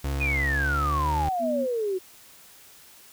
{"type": "tone with pitch glide", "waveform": "35% pulse", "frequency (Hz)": [69.3, 76.01], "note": ["C#2", "D#2"], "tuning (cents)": [0, -40], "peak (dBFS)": -24, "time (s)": [0.04, 1.29], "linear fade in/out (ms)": 5, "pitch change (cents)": 160, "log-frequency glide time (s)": [0.55, 1.17]}
{"type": "exponential sweep", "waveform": "sine", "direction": "down", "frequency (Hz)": [2529, 361], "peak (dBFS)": -24, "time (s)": [0.2, 1.99], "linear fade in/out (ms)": 20}
{"type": "tone", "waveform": "sine", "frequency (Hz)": 245.9, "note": "B3", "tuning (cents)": -7, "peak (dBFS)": -27, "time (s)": [1.39, 1.67], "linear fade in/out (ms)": 50}
{"effects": ["white hiss -51 dBFS RMS until 3.12 s"]}